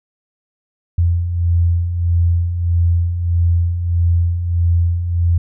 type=beating tone pair; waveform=sine; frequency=84.5 / 86.1 Hz; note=E2 / F2; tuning=+43 / -24 cents; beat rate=1.6 Hz; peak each=-21 / -13 dBFS; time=0.98-5.38 s; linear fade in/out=5 ms; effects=none